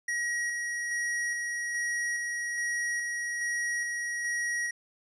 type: tone with tremolo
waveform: square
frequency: 1902 Hz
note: A#6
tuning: 34 cents sharp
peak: -29 dBFS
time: 0.08-4.71 s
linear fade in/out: 5 ms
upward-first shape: square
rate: 1.2 Hz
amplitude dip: 25%
effects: resampled to 22050 Hz